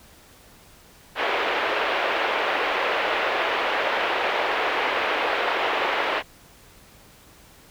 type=band-pass noise; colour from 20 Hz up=pink; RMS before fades=-24 dBFS; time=1.15-6.23 s; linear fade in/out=50 ms; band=430 to 3000 Hz; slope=24 dB/octave; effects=pink hiss -51 dBFS RMS until 7.7 s